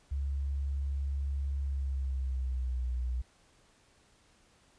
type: tone with pitch glide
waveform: sine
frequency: 69.3 to 61.74 Hz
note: C#2 to B1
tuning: 0 to 0 cents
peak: -30 dBFS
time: 0.11-3.22 s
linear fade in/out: 10 ms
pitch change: -200 cents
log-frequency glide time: 1.62-2.88 s
effects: pink hiss -65 dBFS RMS until 4.78 s + resampled to 22050 Hz

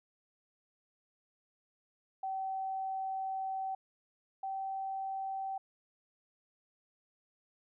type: tone pair in turn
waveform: sine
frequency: 767 / 772.8 Hz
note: G5 / G5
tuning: -38 / -25 cents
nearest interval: unison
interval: 13 cents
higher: second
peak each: -34 / -35 dBFS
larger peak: first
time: 2.23-3.75 / 4.43-5.58 s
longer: first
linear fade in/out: 5 ms
effects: none

